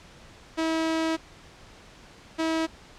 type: tone pair in turn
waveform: sawtooth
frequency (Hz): 322.8 / 322.8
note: E4 / E4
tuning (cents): -36 / -36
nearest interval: unison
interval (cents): 0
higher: neither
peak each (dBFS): -20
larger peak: neither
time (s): 0.57-1.17 / 2.38-2.67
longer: first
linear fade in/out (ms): 20
effects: pink hiss -50 dBFS RMS until 2.98 s + low-pass 6000 Hz 12 dB/octave